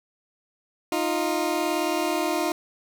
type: tone pair together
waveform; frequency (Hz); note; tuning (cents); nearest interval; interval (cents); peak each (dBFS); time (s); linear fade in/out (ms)
20% pulse; 310.3 / 349.2; D#4 / F4; -5 / 0; major second; 205; -21; 0.92-2.52; 2
effects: none